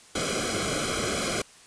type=noise with comb filter; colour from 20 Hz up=pink; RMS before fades=-28 dBFS; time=0.15-1.42 s; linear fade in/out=5 ms; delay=1.1 ms; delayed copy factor=-1; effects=white hiss -52 dBFS RMS until 1.66 s + resampled to 22050 Hz